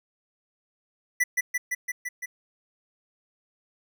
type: tone with echo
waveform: square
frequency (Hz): 1975.5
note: B6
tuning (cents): 0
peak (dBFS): -20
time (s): 1.2-1.24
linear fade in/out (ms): 10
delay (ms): 170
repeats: 6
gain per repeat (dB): -2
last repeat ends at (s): 2.26
effects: none